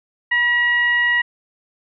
sine tone with frequency modulation, 1919 Hz, A#6, 50 cents sharp, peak -14 dBFS, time 0.31-1.22 s, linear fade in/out 10 ms, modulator 944 Hz, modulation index 0.41, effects none

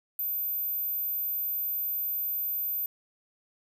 sine tone, 13730 Hz, A9, 44 cents flat, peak -28 dBFS, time 0.19-2.86 s, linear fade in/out 2 ms, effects none

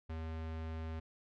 square tone, 80.4 Hz, E2, 43 cents flat, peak -40 dBFS, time 0.09-1 s, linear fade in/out 10 ms, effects low-pass 3000 Hz 12 dB/octave

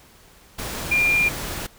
sine tone in noise, 2400 Hz, D7, 37 cents sharp, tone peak -16 dBFS, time 0.91-1.29 s, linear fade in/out 10 ms, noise pink, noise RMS -30 dBFS, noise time 0.58-1.67 s, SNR +11 dB, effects pink hiss -51 dBFS RMS until 1.78 s

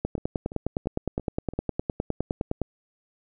two click trains, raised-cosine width 2 ms, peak -12 / -24 dBFS, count 26 / 5, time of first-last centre 0.05-2.617 / 0.18-1.536 s, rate 9.74 / 2.95 Hz, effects none

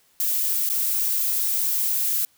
violet noise with dropouts, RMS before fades -23 dBFS, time 0.2-2.25 s, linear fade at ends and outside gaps 1 ms, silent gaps 0.691-0.699 s, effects white hiss -61 dBFS RMS until 2.37 s

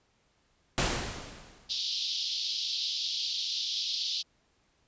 pink noise with exponential decay, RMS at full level -25 dBFS, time 0.78-1.8 s, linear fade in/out 0 ms, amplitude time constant 220 ms
white band-pass noise, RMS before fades -33 dBFS, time 1.69-4.23 s, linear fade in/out 20 ms, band 3200 to 5100 Hz, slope 48 dB/octave
effects pink hiss -70 dBFS RMS until 4.87 s + resampled to 16000 Hz

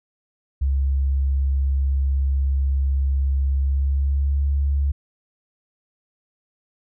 sine tone with pitch glide, 68.1 to 70.18 Hz, C#2 to C#2, -30 to +22 cents, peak -17 dBFS, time 0.61-4.92 s, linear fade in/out 10 ms, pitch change +52 cents, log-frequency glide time 3.55-4.45 s, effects none

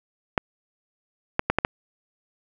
clicks, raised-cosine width 0.5 ms, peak -4 dBFS, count 5, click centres 0.378 / 1.394 / 1.5 / 1.586 / 1.649 s, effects none

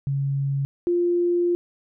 sine tone pair in turn, 138.59 / 349.2 Hz, C#3 / F4, 0 / 0 cents, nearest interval octave + major third, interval 1600 cents, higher second, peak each -21 / -18 dBFS, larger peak second, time 0.07-0.65 / 0.87-1.55 s, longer second, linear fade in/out 0 ms, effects none

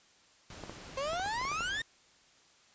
pink noise, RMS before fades -48 dBFS, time 0.5-1.82 s, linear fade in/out 2 ms
clicks, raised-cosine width 1 ms, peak -28 dBFS, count 9, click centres 0.637 / 0.696 / 1.133 / 1.197 / 1.261 / 1.414 / 1.452 / 1.516 / 1.607 s
30% pulse exponential sweep, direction up, 523.3 to 1864.7 Hz, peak -30 dBFS, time 0.97-1.82 s, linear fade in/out 5 ms
effects white hiss -63 dBFS RMS until 2.74 s + resampled to 16000 Hz

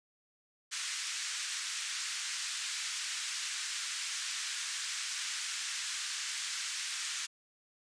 white band-pass noise, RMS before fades -38 dBFS, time 0.71-7.27 s, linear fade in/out 20 ms, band 1400 to 7900 Hz, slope 24 dB/octave, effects resampled to 22050 Hz

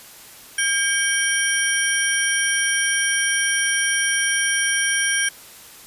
sine tone cluster, 1607 / 2261 / 3150 / 5670 / 9470 Hz, G6 / C#7 / G7 / F8 / D9, +43 / +34 / +8 / +25 / +13 cents, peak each -21 / -27 / -27 / -26 / -24 dBFS, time 0.58-5.29 s, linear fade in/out 5 ms, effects white hiss -43 dBFS RMS until 5.86 s + resampled to 32000 Hz

